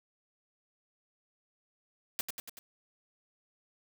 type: noise with echo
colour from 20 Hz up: white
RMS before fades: -33 dBFS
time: 2.19-2.21 s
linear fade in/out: 0 ms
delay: 95 ms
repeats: 4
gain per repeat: -4 dB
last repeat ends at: 2.59 s
effects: none